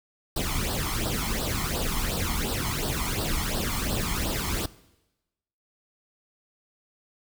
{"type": "noise with flanger", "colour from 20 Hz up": "pink", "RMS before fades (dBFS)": -28, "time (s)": [0.36, 4.66], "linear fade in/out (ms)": 5, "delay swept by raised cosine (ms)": [0.22, 0.96], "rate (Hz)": 2.8, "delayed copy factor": 0.75, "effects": ["noise-tail reverb RT60 1.0 s tail -20 dB re dry"]}